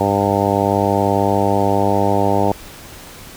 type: harmonic tone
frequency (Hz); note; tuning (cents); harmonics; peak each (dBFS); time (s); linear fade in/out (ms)
100.2; G2; +38; 1 / 2 / 3 / 4 / 5 / 6 / 7 / 8 / 9; -22 / -22 / -22 / -22 / -22 / -22 / -22 / -22 / -22; 0-2.52; 5
effects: pink hiss -37 dBFS RMS until 3.36 s